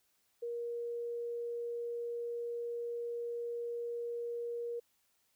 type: tone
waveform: sine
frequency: 472.8 Hz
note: A#4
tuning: 24 cents sharp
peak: -36 dBFS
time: 0.42-4.8 s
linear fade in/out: 10 ms
effects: white hiss -75 dBFS RMS until 5.35 s